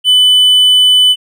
triangle tone, 3000 Hz, F#7, 23 cents sharp, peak -3 dBFS, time 0.04-1.16 s, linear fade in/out 50 ms, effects none

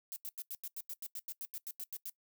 violet noise bursts, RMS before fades -42 dBFS, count 16, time 0.12-2.096 s, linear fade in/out 0 ms, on 41 ms, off 88 ms, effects noise-tail reverb RT60 0.1 s tail -20 dB re dry

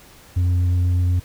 sine tone with tanh clipping, 89.2 Hz, F2, 37 cents sharp, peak -16 dBFS, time 0.36-1.2 s, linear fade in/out 10 ms, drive 3 dB, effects pink hiss -47 dBFS RMS until 1.24 s

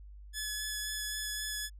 10% pulse tone with vibrato, 1709 Hz, G#6, 49 cents sharp, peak -26 dBFS, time 0.33-1.7 s, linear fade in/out 50 ms, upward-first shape sine, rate 3.8 Hz, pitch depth 9 cents each way, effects added 50 Hz sine -47 dBFS peak until 1.79 s

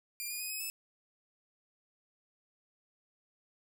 5% pulse tone with pitch steps, 2396 / 2446 / 2498 / 2550 / 2604 Hz, D7 / D#7 / D#7 / D#7 / E7, +34 / -30 / +6 / +42 / -22 cents, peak -28 dBFS, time 0.2-0.7 s, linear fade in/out 0 ms, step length 100 ms, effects none

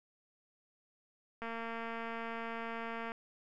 click train, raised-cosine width 0.5 ms, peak -27 dBFS, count 390, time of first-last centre 1.42-3.119 s, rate 229 Hz, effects none

